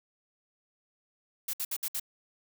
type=noise bursts; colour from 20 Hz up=blue; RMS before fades=-33 dBFS; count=5; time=1.48-1.998 s; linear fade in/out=5 ms; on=54 ms; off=62 ms; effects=none